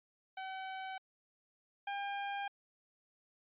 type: tone pair in turn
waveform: sawtooth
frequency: 761 / 802.2 Hz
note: F#5 / G5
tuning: +48 / +40 cents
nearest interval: minor second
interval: 92 cents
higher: second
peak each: -37 / -33 dBFS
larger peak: second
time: 0.37-0.98 / 1.87-2.48 s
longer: neither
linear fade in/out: 5 ms
effects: resampled to 8000 Hz